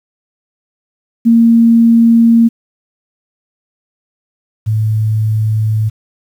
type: tone pair in turn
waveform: sine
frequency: 230.7 / 108.88 Hz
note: A#3 / A2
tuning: -18 / -18 cents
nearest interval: octave + minor second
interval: 1300 cents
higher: first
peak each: -4 / -10 dBFS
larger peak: first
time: 1.25-2.49 / 4.66-5.9 s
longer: neither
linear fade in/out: 20 ms
effects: 7-bit